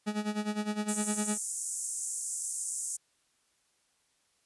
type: tone with tremolo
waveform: 40% pulse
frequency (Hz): 210.4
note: G#3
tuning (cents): +23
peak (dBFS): -27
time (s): 0.06-1.38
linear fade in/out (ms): 20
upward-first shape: sine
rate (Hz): 9.8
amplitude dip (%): 80
type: band-pass noise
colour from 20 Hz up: pink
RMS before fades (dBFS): -36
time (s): 0.88-2.97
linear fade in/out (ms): 10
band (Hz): 6900 to 10000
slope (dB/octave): 48
effects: white hiss -72 dBFS RMS until 4.45 s + resampled to 24000 Hz